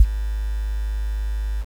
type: tone with ADSR envelope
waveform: sine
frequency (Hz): 51.91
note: G#1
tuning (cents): 0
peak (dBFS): -3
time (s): 0-1.65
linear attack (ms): 4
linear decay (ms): 45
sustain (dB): -18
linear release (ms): 44
effects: tanh soft clip ceiling 0 dBFS + 7-bit